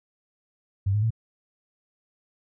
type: tone with pitch steps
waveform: sine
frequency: 98 / 105.03 / 112.57 Hz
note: G2 / G#2 / A2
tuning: 0 / +20 / +40 cents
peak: -20 dBFS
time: 0.86-1.106 s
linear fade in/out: 10 ms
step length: 82 ms
effects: none